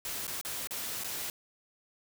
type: noise with dropouts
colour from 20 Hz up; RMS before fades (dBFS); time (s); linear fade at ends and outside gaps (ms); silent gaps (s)
white; -37; 0.05-1.3; 1; 0.268-0.278 / 0.413-0.449 / 0.672-0.708 / 1.037-1.044
effects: none